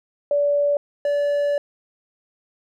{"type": "tone pair in turn", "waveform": ["sine", "triangle"], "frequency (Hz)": [577, 577], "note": ["D5", "D5"], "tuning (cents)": [-31, -31], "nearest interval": "unison", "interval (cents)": 0, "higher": "neither", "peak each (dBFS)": -16, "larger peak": "neither", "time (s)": [[0.31, 0.77], [1.05, 1.58]], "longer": "second", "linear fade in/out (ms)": 2, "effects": []}